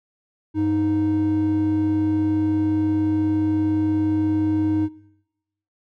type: tone pair together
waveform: triangle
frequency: 98 / 311.1 Hz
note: G2 / D#4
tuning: 0 / 0 cents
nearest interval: octave + minor sixth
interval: 2000 cents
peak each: -23 / -16 dBFS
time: 0.54-4.89 s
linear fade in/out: 50 ms
effects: noise-tail reverb RT60 1.0 s tail -23 dB re dry + tanh soft clip ceiling -12 dBFS